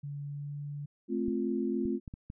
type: tone with pitch glide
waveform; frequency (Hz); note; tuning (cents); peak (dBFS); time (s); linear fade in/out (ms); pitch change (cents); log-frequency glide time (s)
sine; 143.3 to 144.8; D3 to D3; -42 to -24; -36; 0.03-0.86; 10; +18; 0.25-0.57
type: chord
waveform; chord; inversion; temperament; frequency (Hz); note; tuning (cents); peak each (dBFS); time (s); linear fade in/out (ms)
sine; F major; first; just; 218.3 / 261.9 / 349.2; A3 / C4 / F4; -13 / +2 / 0; -33; 1.08-2; 50
type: clicks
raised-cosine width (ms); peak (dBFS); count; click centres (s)
5; -29; 5; 1.282 / 1.854 / 2.078 / 2.139 / 2.301
effects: none